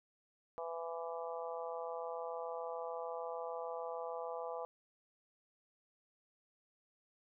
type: harmonic tone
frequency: 166.7 Hz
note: E3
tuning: 20 cents sharp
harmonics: 3 / 4 / 5 / 6 / 7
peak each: -43 / -45 / -47 / -49 / -50 dBFS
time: 0.58-4.65 s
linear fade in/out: 0 ms
effects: none